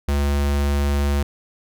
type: tone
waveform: square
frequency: 71.2 Hz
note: C#2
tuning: 47 cents sharp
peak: -18 dBFS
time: 0.08-1.23 s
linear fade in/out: 5 ms
effects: none